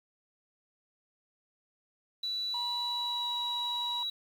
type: tone with pitch glide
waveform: sine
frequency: 3948 to 3894 Hz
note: B7 to B7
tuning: -1 to -25 cents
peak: -31 dBFS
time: 2.23-4.1 s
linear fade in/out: 5 ms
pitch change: -24 cents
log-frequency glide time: 2.71-3.34 s
type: tone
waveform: triangle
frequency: 965 Hz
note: B5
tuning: 40 cents flat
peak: -34 dBFS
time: 2.54-4.03 s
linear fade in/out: 2 ms
effects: tanh soft clip ceiling -24 dBFS + 9-bit